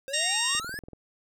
square exponential sweep, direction up, 523.3 to 1760 Hz, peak -35 dBFS, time 0.08-0.79 s, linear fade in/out 0 ms
harmonic tone, 930 Hz, A#5, 4 cents flat, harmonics 2 / 3 / 4 / 5 / 6 / 7 / 8 / 9, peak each -32 / -31 / -31 / -43 / -31 / -42 / -35 / -32 dBFS, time 0.13-0.6 s, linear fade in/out 10 ms
click train, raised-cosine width 2 ms, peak -30 dBFS, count 9, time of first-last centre 0.55-0.933 s, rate 20.9 Hz
effects none

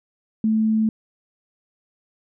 sine tone, 219.1 Hz, A3, 7 cents flat, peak -16 dBFS, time 0.44-0.89 s, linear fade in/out 2 ms, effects none

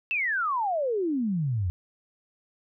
sine exponential sweep, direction down, 2716 to 83.8 Hz, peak -24 dBFS, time 0.11-1.7 s, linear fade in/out 0 ms, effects none

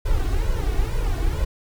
brown noise with flanger, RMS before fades -21 dBFS, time 0.05-1.45 s, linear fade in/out 10 ms, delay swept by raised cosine 2 to 2.73 ms, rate 2.2 Hz, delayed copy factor +0.9, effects none

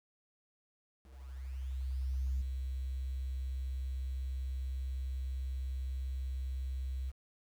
sine tone with ADSR envelope, 65.41 Hz, C2, in tune, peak -29 dBFS, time 1.01-7.12 s, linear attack 1400 ms, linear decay 10 ms, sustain -5 dB, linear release 32 ms, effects tanh soft clip ceiling -28 dBFS + 10-bit

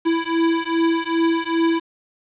square beating tone pair, 329.6 / 332.1 Hz, E4 / E4, 0 / +13 cents, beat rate 2.5 Hz, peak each -21 dBFS, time 0.05-1.8 s, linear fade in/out 20 ms, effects resampled to 8000 Hz + 7-bit

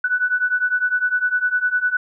sine beating tone pair, 1480 / 1489.9 Hz, F#6 / F#6, 0 / +12 cents, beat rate 9.9 Hz, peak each -21 / -19 dBFS, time 0.04-1.97 s, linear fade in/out 5 ms, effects none

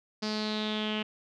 sawtooth tone with low-pass filter sweep, 214.1 Hz, A3, 47 cents flat, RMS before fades -32 dBFS, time 0.22-1.03 s, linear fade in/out 10 ms, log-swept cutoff 4900 to 2900 Hz, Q 6.4, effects none

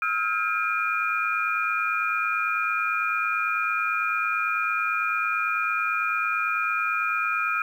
sine tone cluster, 1289 / 1398 / 1605 / 2420 Hz, E6 / F6 / G6 / D#7, -39 / +1 / +40 / -49 cents, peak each -27 / -28 / -34 / -27 dBFS, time 0.02-7.62 s, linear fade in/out 2 ms, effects 9-bit

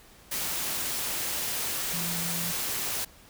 sine tone in noise, 170.3 Hz, F3, 43 cents flat, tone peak -35 dBFS, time 1.93-2.52 s, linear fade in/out 10 ms, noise white, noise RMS -31 dBFS, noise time 0.31-3.05 s, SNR -7 dB, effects pink hiss -54 dBFS RMS until 3.29 s

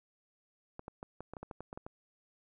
clicks, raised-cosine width 1 ms, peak -29 dBFS, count 12, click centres 0.794 / 0.881 / 1.029 / 1.206 / 1.336 / 1.368 / 1.43 / 1.512 / 1.606 / 1.729 / 1.775 / 1.865 s, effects none

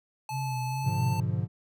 square tone with pitch glide, 866 to 886.2 Hz, A5 to A5, -28 to +12 cents, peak -34 dBFS, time 0.29-1.2 s, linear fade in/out 2 ms, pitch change +40 cents, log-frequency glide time 0.81-1.01 s
sine tone with vibrato, 130.5 Hz, C3, 4 cents flat, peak -30 dBFS, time 0.3-1.22 s, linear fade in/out 50 ms, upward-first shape sine, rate 2.4 Hz, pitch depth 56 cents each way
triangle chord, G# diminished seventh, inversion none, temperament equal with one note detuned, 103.83 / 123.47 / 144.89 / 174.61 Hz, G#2 / B2 / D3 / F3, 0 / 0 / -23 / 0 cents, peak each -28 / -29 / -31 / -32 dBFS, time 0.83-1.48 s, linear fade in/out 50 ms
effects none

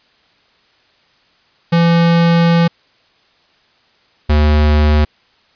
square tone pair in turn, 168.9 / 75.24 Hz, E3 / D2, +42 / +42 cents, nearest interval octave + major second, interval 1400 cents, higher first, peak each -9 dBFS, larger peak neither, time 1.72-2.68 / 4.29-5.05 s, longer first, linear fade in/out 10 ms, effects white hiss -54 dBFS RMS until 5.55 s + resampled to 11025 Hz

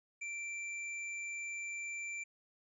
square tone, 2349 Hz, D7, in tune, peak -40 dBFS, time 0.21-2.24 s, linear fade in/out 10 ms, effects resampled to 24000 Hz

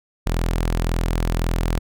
sawtooth tone, 41.87 Hz, E1, 28 cents sharp, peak -15 dBFS, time 0.26-1.79 s, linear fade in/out 10 ms, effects none

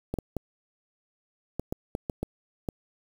clicks, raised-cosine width 2 ms, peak -16 dBFS, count 9, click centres 0.14 / 0.187 / 0.367 / 1.596 / 1.725 / 1.951 / 2.098 / 2.23 / 2.688 s, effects 7-bit

